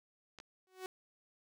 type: clicks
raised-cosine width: 0.2 ms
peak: -33 / -32 dBFS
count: 2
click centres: 0.387 / 0.401 s
type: tone with exponential growth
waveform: sawtooth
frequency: 373.1 Hz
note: F#4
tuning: 14 cents sharp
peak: -34 dBFS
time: 0.67-0.86 s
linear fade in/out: 1 ms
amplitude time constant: 41 ms
effects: none